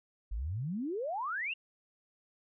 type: exponential sweep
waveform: sine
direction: up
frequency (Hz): 46.25 to 2881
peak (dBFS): -33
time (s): 0.31-1.54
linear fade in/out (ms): 10
effects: none